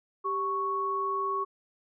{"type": "tone pair together", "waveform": "sine", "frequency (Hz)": [392, 1108.7], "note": ["G4", "C#6"], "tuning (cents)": [0, 0], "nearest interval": "octave + tritone", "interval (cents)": 1800, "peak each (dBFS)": [-34, -28], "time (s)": [0.24, 1.45], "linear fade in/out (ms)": 20, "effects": []}